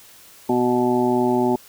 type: harmonic tone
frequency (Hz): 123.47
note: B2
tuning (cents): 0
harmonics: 1 / 2 / 3 / 5 / 6 / 7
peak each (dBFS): -32 / -20 / -20 / -28 / -28 / -24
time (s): 0.49-1.56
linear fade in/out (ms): 5
effects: white hiss -47 dBFS RMS until 1.68 s